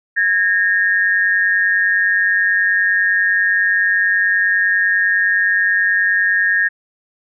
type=tone pair together; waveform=sine; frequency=1645 / 1835.3 Hz; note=G#6 / A#6; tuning=-17 / -27 cents; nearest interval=major second; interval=190 cents; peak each=-15 dBFS; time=0.16-6.69 s; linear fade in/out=20 ms; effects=none